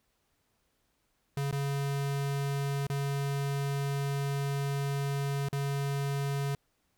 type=tone with dropouts; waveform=square; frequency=140 Hz; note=C#3; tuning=18 cents sharp; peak=-30 dBFS; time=1.37-6.55 s; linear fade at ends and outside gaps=2 ms; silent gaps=1.512-1.526 / 2.868-2.899 / 5.486-5.528 s; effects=pink hiss -75 dBFS RMS until 6.97 s